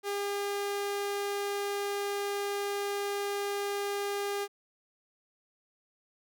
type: tone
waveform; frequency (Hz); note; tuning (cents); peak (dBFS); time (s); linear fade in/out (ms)
sawtooth; 403.7; G#4; -49; -27; 0.03-4.48; 50
effects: none